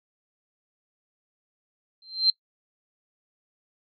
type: tone with exponential growth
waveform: sine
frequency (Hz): 4136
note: C8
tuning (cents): -21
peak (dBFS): -13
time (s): 2.02-2.3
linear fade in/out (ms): 2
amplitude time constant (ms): 60
effects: noise-tail reverb RT60 0.1 s tail -23 dB re dry